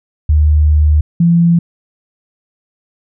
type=tone pair in turn; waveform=sine; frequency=75.7 / 169.94 Hz; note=D#2 / F3; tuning=-47 / -47 cents; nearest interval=octave + major second; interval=1400 cents; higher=second; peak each=-6 dBFS; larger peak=neither; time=0.29-1.01 / 1.2-1.59 s; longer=first; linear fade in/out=5 ms; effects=none